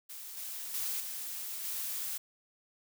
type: noise with level steps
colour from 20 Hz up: blue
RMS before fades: -45 / -41 / -35 / -40 / -37 dBFS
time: 0.09-2.18 s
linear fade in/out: 10 ms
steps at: 0.37 / 0.74 / 1 / 1.64 s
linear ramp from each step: 2 ms
effects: none